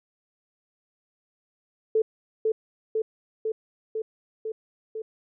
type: tone with echo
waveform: sine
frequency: 440 Hz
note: A4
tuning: in tune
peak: -18 dBFS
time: 1.95-2.02 s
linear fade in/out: 5 ms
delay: 500 ms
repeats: 6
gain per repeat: -2 dB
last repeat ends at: 5.02 s
effects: none